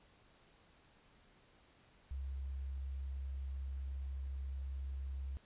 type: tone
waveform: sine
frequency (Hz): 67.3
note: C2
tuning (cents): +49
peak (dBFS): -39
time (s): 2.11-5.37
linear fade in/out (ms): 0
effects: pink hiss -67 dBFS RMS until 5.45 s + resampled to 8000 Hz